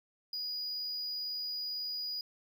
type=tone; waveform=triangle; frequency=4911 Hz; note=D#8; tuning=23 cents flat; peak=-34 dBFS; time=0.33-2.21 s; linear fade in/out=2 ms; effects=12-bit